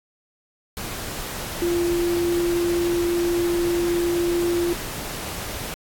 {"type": "tone in noise", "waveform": "sine", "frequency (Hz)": 345.7, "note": "F4", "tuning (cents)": -18, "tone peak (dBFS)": -19, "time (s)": [1.62, 4.73], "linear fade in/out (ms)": 0, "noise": "pink", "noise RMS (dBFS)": -31, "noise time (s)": [0.77, 5.74], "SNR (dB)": 9, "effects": ["AAC 64 kbps"]}